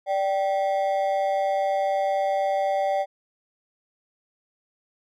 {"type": "ring-modulated tone", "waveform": "triangle", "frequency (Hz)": 681, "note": "F5", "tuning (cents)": -44, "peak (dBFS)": -16, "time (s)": [0.06, 3.06], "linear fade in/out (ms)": 50, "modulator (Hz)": 95.8, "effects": []}